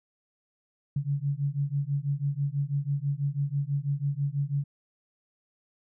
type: beating tone pair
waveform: sine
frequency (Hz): 138.7 / 144.8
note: C#3 / D3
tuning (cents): +1 / -24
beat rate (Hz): 6.1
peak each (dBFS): -29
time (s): 0.96-4.64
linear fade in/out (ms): 5
effects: none